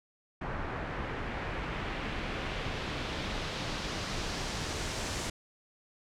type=noise with low-pass filter sweep; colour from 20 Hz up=pink; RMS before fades=-36 dBFS; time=0.41-5.3 s; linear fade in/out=5 ms; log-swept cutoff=1500 to 7500 Hz; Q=1.2; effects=none